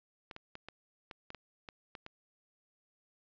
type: clicks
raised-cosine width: 0.3 ms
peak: -29 dBFS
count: 10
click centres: 0.312 / 0.364 / 0.554 / 0.686 / 1.112 / 1.304 / 1.347 / 1.688 / 1.952 / 2.064 s
effects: resampled to 16000 Hz